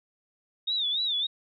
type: tone with vibrato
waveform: sine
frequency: 3660 Hz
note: A#7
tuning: 32 cents flat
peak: -25 dBFS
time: 0.67-1.27 s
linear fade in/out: 10 ms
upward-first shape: sine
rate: 3.5 Hz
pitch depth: 130 cents each way
effects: none